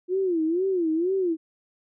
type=tone with vibrato; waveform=sine; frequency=349.2 Hz; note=F4; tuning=in tune; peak=-21 dBFS; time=0.08-1.37 s; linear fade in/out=50 ms; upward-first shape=sine; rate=2.1 Hz; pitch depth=180 cents each way; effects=none